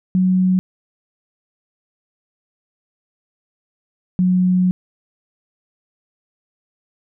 sine tone pair in turn, 185 / 182.66 Hz, F#3 / F#3, 0 / -22 cents, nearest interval unison, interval 22 cents, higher first, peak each -12 dBFS, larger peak neither, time 0.15-0.59 / 4.19-4.71 s, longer second, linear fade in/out 0 ms, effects none

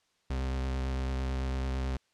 40% pulse tone with vibrato, 65.41 Hz, C2, in tune, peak -29 dBFS, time 0.3-1.97 s, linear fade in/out 5 ms, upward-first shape triangle, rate 9 Hz, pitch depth 24 cents each way, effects white hiss -72 dBFS RMS until 2.13 s + low-pass 6000 Hz 12 dB/octave

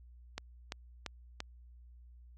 click train, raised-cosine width 0.2 ms, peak -21 dBFS, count 4, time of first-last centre 0.38-1.404 s, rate 2.93 Hz, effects added 60 Hz sine -53 dBFS peak until 2.37 s + AAC 32 kbps

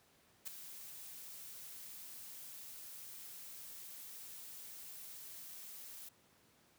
blue noise with ADSR envelope, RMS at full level -40 dBFS, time 0.45-6.09 s, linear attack 25 ms, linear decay 4 ms, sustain -11 dB, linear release 6 ms, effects pink hiss -69 dBFS RMS until 6.78 s + high-pass 100 Hz 12 dB/octave

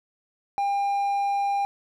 triangle tone, 801 Hz, G5, 37 cents sharp, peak -20 dBFS, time 0.58-1.65 s, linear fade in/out 0 ms, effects none

